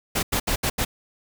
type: noise bursts at uneven times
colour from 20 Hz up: pink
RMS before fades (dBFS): -23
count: 5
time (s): 0.15-0.23 / 0.32-0.4 / 0.47-0.56 / 0.63-0.7 / 0.78-0.85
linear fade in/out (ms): 10
effects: none